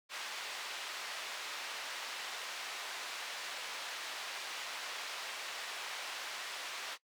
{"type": "band-pass noise", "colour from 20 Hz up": "white", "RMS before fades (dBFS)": -43, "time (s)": [0.09, 6.98], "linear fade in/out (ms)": 50, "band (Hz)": [670, 3800], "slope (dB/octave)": 12, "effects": ["noise-tail reverb RT60 0.1 s tail -20 dB re dry"]}